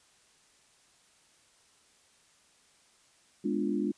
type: chord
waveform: sine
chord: G# diminished seventh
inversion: none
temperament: equal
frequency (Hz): 207.7 / 246.9 / 293.7 / 349.2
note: G#3 / B3 / D4 / F4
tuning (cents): 0 / 0 / 0 / 0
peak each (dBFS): -32 / -35 / -32 / -34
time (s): 3.44-3.92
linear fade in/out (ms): 10
effects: white hiss -64 dBFS RMS until 3.97 s + resampled to 22050 Hz